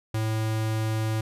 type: tone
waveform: square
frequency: 110 Hz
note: A2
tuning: in tune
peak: -25 dBFS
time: 0.14-1.21 s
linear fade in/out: 5 ms
effects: resampled to 32000 Hz